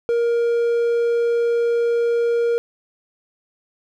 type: tone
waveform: triangle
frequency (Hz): 469.8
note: A#4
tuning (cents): +13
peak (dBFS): -14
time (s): 0.09-2.58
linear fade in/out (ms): 0
effects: none